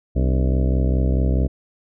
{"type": "harmonic tone with a mistuned harmonic", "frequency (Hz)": 64.7, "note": "C2", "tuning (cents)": -19, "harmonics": [1, 2, 3, 4, 5, 6, 7, 8, 9, 10], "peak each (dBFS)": [-17, -23, -27, -29, -31, -33, -34, -35, -36, -37], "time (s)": [0.15, 1.48], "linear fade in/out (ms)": 20, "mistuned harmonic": 5, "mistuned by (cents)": -120, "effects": []}